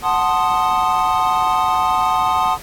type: chord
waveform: triangle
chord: F# diminished seventh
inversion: none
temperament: equal with one note detuned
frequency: 740 / 880 / 1046.5 / 1239.5 Hz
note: F#5 / A5 / C6 / Eb6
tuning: 0 / 0 / 0 / -7 cents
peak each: -18 dBFS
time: 0.02-2.58 s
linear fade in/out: 50 ms
effects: pink hiss -36 dBFS RMS until 2.62 s + AAC 64 kbps